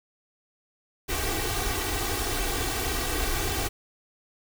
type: noise with comb filter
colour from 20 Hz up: pink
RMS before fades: -28 dBFS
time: 1.08-3.69 s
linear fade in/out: 20 ms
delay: 2.6 ms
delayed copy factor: +0.9
effects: none